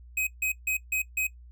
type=tone bursts; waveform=square; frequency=2527 Hz; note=D#7; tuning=26 cents sharp; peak=-25 dBFS; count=5; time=0.17-1.27 s; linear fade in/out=5 ms; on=100 ms; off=150 ms; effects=noise-tail reverb RT60 0.1 s tail -19 dB re dry + added 60 Hz sine -46 dBFS peak until 1.51 s